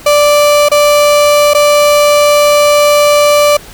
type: tone with dropouts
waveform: 35% pulse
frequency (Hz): 587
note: D5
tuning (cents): -1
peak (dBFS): -3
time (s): 0.06-3.57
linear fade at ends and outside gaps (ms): 5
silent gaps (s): 0.687-0.715 / 1.536-1.547
effects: pink hiss -33 dBFS RMS until 3.73 s